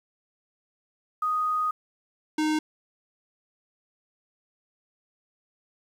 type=tone pair in turn; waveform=sine / square; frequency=1244.5 / 308.5 Hz; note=D#6 / D#4; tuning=0 / -15 cents; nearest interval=2 octaves; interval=2415 cents; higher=first; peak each=-23 dBFS; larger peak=neither; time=1.22-1.71 / 2.38-2.59 s; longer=first; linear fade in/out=5 ms; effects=low-pass 8000 Hz 12 dB/octave + 9-bit